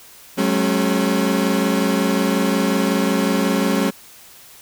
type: tone cluster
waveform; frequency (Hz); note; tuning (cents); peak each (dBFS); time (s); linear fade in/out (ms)
30% pulse; 187.9 / 213.4 / 272.6; F#3 / G#3 / C#4; +27 / +47 / -29; -18; 0.37-3.91; 20
effects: white hiss -44 dBFS RMS until 4.61 s